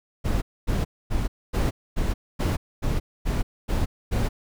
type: noise bursts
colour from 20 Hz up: brown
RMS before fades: -23 dBFS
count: 10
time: 0.24-4.29 s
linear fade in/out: 20 ms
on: 180 ms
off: 250 ms
effects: none